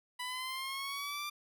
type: exponential sweep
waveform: 15% pulse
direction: up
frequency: 987.8 to 1189 Hz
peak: -31 dBFS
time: 0.19-1.3 s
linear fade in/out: 10 ms
effects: none